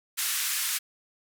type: band-pass noise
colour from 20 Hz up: white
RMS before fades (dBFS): -29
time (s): 0.17-0.79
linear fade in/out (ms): 20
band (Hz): 1300 to 14000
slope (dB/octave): 24
effects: none